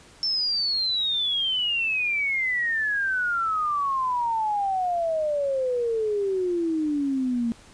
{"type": "exponential sweep", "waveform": "sine", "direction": "down", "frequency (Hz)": [5380, 228.3], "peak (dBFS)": -22, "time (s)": [0.23, 7.52], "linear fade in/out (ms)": 0, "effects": ["pink hiss -51 dBFS RMS until 7.73 s", "resampled to 22050 Hz"]}